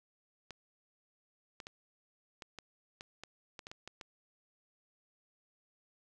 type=clicks; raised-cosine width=0.2 ms; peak=-28 dBFS; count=12; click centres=0.507 / 1.602 / 1.669 / 2.422 / 2.587 / 3.009 / 3.236 / 3.592 / 3.669 / 3.715 / 3.876 / 4.012 s; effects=none